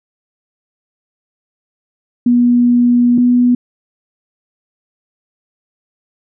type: tone pair in turn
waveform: sine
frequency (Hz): 242.4 / 245.4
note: B3 / B3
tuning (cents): -32 / -11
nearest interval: unison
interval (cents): 21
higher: second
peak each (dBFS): -7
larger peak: neither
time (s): 2.26-3.18 / 3.18-3.55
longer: first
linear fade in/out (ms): 5
effects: none